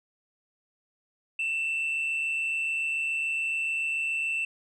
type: tone with amplitude modulation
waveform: sine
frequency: 2674 Hz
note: E7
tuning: 24 cents sharp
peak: -22 dBFS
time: 1.39-4.45 s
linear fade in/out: 5 ms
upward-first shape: sine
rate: 147 Hz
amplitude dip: 50%
effects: tanh soft clip ceiling -24 dBFS